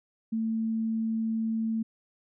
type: tone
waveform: sine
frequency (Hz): 223.5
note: A3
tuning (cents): +27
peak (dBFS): -26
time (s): 0.32-1.83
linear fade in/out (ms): 10
effects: none